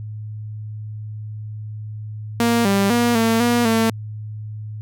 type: tone with pitch steps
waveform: sawtooth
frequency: 234.2 / 197.9 / 238.6 / 226.5 / 239.4 / 225.1 Hz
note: A#3 / G3 / A#3 / A#3 / A#3 / A3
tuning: +8 / +17 / +41 / -50 / +46 / +40 cents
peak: -11 dBFS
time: 2.4-3.9 s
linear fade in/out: 2 ms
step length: 250 ms
effects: added 107 Hz sine -28 dBFS peak until 4.81 s